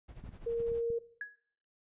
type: noise with tremolo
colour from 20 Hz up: brown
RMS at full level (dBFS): -47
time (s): 0.08-0.82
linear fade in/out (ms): 10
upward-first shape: sine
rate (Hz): 12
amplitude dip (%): 70
type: clicks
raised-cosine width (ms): 5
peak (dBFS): -34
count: 5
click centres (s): 0.24 / 0.291 / 0.603 / 0.718 / 0.903
type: tone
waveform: sine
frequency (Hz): 465.3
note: A#4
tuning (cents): -3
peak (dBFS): -30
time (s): 0.46-0.99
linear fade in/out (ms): 10
type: tone with exponential decay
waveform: sine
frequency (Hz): 1674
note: G#6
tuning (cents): +13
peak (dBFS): -33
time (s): 1.21-1.36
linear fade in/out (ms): 2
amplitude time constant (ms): 32
effects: noise-tail reverb RT60 0.6 s tail -18 dB re dry + resampled to 8000 Hz